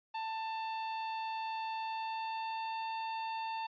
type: tone with pitch glide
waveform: 45% pulse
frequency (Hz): 889 to 894.7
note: A5 to A5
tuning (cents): +18 to +29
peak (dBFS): -36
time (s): 0.14-3.67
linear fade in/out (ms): 10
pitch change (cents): +11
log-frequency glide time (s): 1.74-2.88
effects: resampled to 11025 Hz

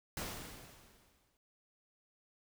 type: noise with exponential decay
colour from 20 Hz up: pink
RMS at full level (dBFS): -39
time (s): 0.17-1.37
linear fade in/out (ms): 1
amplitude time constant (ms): 260
effects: none

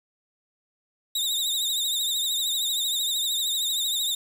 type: tone with vibrato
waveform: sawtooth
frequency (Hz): 3729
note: A#7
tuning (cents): 0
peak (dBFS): -21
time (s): 1.15-4.15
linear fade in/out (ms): 5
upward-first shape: triangle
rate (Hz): 13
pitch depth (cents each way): 92
effects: 8-bit

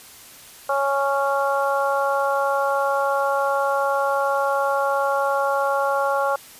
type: harmonic tone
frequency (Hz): 277.2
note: C#4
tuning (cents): 0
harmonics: 2 / 3 / 4 / 5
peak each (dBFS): -22 / -24 / -25 / -26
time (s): 0.69-6.36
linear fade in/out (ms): 5
effects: white hiss -44 dBFS RMS until 6.59 s + resampled to 32000 Hz

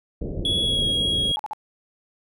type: low-pass noise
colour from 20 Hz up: pink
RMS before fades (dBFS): -29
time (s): 0.21-1.32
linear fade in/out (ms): 5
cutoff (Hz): 570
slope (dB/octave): 48
type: tone with pitch glide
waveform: triangle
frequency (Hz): 3363 to 3301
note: G#7 to G#7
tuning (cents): +21 to -11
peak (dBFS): -19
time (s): 0.45-1.36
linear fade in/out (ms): 2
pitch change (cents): -32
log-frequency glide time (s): 0.61-0.84
type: tone bursts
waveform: sine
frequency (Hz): 854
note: G#5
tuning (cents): +48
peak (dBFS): -26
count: 3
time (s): 1.37-1.533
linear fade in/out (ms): 0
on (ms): 23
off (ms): 47
effects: none

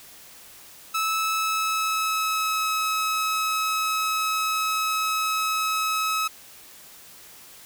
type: tone with pitch glide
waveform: sawtooth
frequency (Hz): 1304 to 1285.3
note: E6 to E6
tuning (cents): -19 to -44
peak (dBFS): -19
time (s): 0.94-6.28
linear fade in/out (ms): 10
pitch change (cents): -25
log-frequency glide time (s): 1.22-2.72
effects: white hiss -47 dBFS RMS until 7.65 s

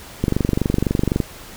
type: click train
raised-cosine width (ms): 3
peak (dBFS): -4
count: 24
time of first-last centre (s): 0.24-1.202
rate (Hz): 23.9
effects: pink hiss -39 dBFS RMS until 1.56 s

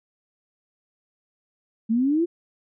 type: exponential sweep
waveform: sine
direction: up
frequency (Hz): 216.6 to 354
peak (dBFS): -18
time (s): 1.89-2.26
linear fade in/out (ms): 20
effects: none

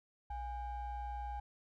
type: ring-modulated tone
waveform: triangle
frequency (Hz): 380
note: F#4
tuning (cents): +46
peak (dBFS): -34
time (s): 0.3-1.4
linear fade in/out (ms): 5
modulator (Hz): 440
effects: none

